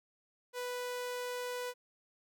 sawtooth tone, 493.9 Hz, B4, in tune, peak -33 dBFS, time 0.53-1.74 s, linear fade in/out 50 ms, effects none

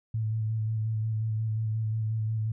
sine tone with vibrato, 110 Hz, A2, in tune, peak -26 dBFS, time 0.14-2.52 s, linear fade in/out 5 ms, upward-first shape square, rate 5.6 Hz, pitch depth 20 cents each way, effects none

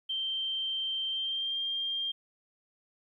sine tone with pitch glide, 3136 to 3196 Hz, G7 to G7, 0 to +33 cents, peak -30 dBFS, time 0.09-2.12 s, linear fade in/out 10 ms, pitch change +33 cents, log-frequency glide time 1.09-1.6 s, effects 12-bit

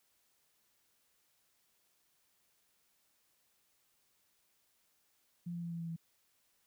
sine tone with pitch steps, 173.1 / 171.51 / 169.93 / 168.37 / 166.82 / 165.28 Hz, F3 / F3 / F3 / E3 / E3 / E3, -15 / -31 / -47 / +37 / +21 / +5 cents, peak -38 dBFS, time 5.46-5.964 s, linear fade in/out 10 ms, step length 84 ms, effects white hiss -75 dBFS RMS until 6.66 s

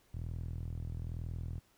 sawtooth tone with band-pass filter, 41.03 Hz, E1, 7 cents flat, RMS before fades -40 dBFS, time 0.13-1.6 s, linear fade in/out 20 ms, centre 100 Hz, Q 2.1, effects pink hiss -69 dBFS RMS until 1.77 s

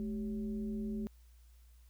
sine tone with frequency modulation, 214.2 Hz, A3, 46 cents flat, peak -35 dBFS, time 0-1.07 s, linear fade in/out 0 ms, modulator 172 Hz, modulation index 0.62, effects added 59 Hz sine -57 dBFS peak until 1.89 s + white hiss -72 dBFS RMS until 1.89 s

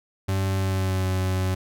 40% pulse tone with pitch glide, 96.2 to 93.46 Hz, G2 to F#2, -32 to +18 cents, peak -21 dBFS, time 0.28-1.55 s, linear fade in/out 10 ms, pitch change -50 cents, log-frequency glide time 0.54-1.08 s, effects none

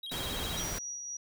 triangle tone with vibrato, 3520 Hz, A7, in tune, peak -37 dBFS, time 0.03-0.63 s, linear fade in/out 5 ms, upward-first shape square, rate 15 Hz, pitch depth 150 cents each way
pink noise, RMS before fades -37 dBFS, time 0.11-0.79 s, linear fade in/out 10 ms
clicks, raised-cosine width 5 ms, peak -32 dBFS, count 5, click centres 0.408 / 0.458 / 0.532 / 0.595 / 0.729 s
sine tone with tremolo, 5780 Hz, F#8, 41 cents flat, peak -36 dBFS, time 0.57-1.17 s, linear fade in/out 5 ms, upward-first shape sine, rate 3.9 Hz, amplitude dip 30%
effects none

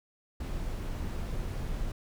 brown noise, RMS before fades -34 dBFS, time 0.4-1.92 s, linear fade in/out 5 ms, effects none

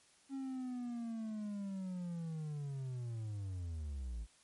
triangle linear sweep, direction down, 273.9 to 51.91 Hz, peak -37 dBFS, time 0.29-4.27 s, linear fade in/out 50 ms, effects white hiss -67 dBFS RMS until 4.43 s + MP3 48 kbps

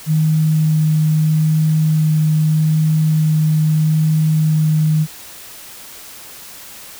sine tone with vibrato, 155.9 Hz, D#3, 4 cents sharp, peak -11 dBFS, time 0.06-5.07 s, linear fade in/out 50 ms, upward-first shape sine, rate 0.79 Hz, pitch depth 8 cents each way, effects white hiss -36 dBFS RMS until 6.99 s

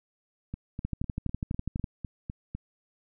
two click trains, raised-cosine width 5 ms, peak -18 / -22 dBFS, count 13 / 9, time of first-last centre 0.85-1.842 / 0.54-2.55 s, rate 12.1 / 3.98 Hz, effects none

